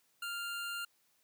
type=tone; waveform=25% pulse; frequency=1396.9 Hz; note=F6; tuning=in tune; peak=-34 dBFS; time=0.22-0.85 s; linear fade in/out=5 ms; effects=white hiss -73 dBFS RMS until 1.23 s + high-pass 100 Hz 12 dB/octave